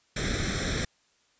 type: noise with comb filter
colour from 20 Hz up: pink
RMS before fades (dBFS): -29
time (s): 0.16-0.85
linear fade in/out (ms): 5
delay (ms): 0.53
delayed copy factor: +0.8
effects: white hiss -67 dBFS RMS until 1.39 s + resampled to 16000 Hz